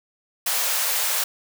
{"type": "high-pass noise", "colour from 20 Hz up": "white", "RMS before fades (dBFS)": -23, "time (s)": [0.46, 1.24], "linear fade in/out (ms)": 5, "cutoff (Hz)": 490, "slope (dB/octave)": 48, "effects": []}